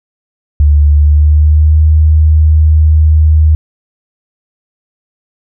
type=tone with pitch glide; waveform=sine; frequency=73.42 to 77.52 Hz; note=D2 to D#2; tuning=0 to -6 cents; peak=-3 dBFS; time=0.6-3.55 s; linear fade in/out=0 ms; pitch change=+94 cents; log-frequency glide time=0.92-1.82 s; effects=none